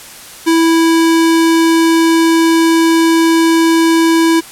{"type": "tone", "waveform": "square", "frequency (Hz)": 328.8, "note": "E4", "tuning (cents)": -4, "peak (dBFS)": -8, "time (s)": [0.46, 4.41], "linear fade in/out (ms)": 20, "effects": ["white hiss -33 dBFS RMS until 4.51 s", "low-pass 12000 Hz 12 dB/octave"]}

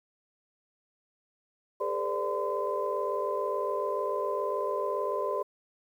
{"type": "tone cluster", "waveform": "sine", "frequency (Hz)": [404.6, 451.6, 510, 588, 1021], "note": ["G#4", "A4", "C5", "D5", "C6"], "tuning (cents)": [-45, 45, -44, 2, -43], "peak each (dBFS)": [-33, -38, -35, -33, -33], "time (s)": [1.8, 5.43], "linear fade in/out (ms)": 10, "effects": ["tanh soft clip ceiling -16 dBFS", "10-bit"]}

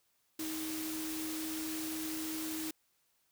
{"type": "tone in noise", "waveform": "sine", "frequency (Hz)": 316, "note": "D#4", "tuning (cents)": 27, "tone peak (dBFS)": -38, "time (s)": [0.39, 2.71], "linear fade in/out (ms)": 5, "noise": "white", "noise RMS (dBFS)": -42, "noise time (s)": [0.39, 2.71], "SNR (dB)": 1, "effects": ["white hiss -75 dBFS RMS until 3.31 s"]}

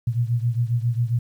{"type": "beating tone pair", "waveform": "sine", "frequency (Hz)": [116.54, 123.94], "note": ["A#2", "B2"], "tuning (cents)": [0, 7], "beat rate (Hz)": 7.4, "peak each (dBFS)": [-21, -24], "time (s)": [0.07, 1.19], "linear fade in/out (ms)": 5, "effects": ["9-bit"]}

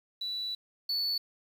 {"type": "tone pair in turn", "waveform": ["sine", "triangle"], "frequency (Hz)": [3951, 4454], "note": ["B7", "C#8"], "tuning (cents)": [0, 7], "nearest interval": "major second", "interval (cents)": 207, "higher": "second", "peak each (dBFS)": [-32, -27], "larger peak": "second", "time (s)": [[0.21, 0.55], [0.89, 1.18]], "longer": "first", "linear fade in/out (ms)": 5, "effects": ["9-bit"]}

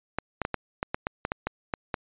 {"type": "clicks", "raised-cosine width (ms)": 0.5, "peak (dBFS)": -12, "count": 12, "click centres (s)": [0.186, 0.417, 0.451, 0.543, 0.829, 0.945, 1.069, 1.251, 1.319, 1.47, 1.738, 1.942], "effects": ["resampled to 8000 Hz"]}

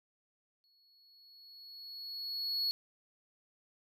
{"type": "tone with exponential growth", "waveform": "triangle", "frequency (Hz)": 4363, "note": "C#8", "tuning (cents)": -28, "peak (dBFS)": -28, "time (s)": [0.64, 2.71], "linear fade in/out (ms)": 0, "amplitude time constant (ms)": 450, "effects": []}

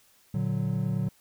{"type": "chord", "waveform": "triangle", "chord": "Bb augmented", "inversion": "none", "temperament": "equal", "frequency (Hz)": [116.54, 146.83, 185], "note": ["Bb2", "D3", "F#3"], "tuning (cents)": [0, 0, 0], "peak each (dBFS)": -28, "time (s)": [0.34, 1.09], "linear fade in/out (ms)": 5, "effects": ["white hiss -62 dBFS RMS until 1.2 s"]}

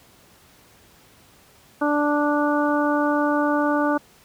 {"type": "harmonic tone", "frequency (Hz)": 293.7, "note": "D4", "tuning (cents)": 0, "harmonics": [1, 2, 3, 4, 5], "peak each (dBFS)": [-21, -24, -26, -27, -28], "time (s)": [1.81, 3.98], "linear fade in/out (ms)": 10, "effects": ["pink hiss -53 dBFS RMS until 4.24 s", "high-pass 60 Hz 12 dB/octave"]}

